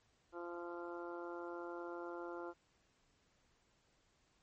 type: harmonic tone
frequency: 172.9 Hz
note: F3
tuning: 17 cents flat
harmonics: 2 / 3 / 4 / 5 / 6 / 7 / 8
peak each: -46 / -50 / -54 / -54 / -55 / -59 / -53 dBFS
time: 0.32-2.54 s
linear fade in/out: 50 ms
effects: pink hiss -75 dBFS RMS until 4.42 s + MP3 32 kbps